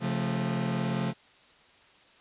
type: chord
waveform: 40% pulse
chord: Db augmented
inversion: none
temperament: equal with one note detuned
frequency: 135.35 / 174.61 / 220 Hz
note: Db3 / F3 / A3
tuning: -41 / 0 / 0 cents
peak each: -31 dBFS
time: 0-1.14 s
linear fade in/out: 50 ms
effects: white hiss -58 dBFS RMS until 2.2 s + resampled to 8000 Hz